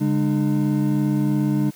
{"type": "tone cluster", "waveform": "triangle", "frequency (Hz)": [141.8, 204.7, 302], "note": ["C#3", "G#3", "D4"], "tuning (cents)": [40, -25, 48], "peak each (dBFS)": -20, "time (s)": [0, 1.71], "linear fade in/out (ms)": 20, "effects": ["white hiss -48 dBFS RMS until 1.75 s"]}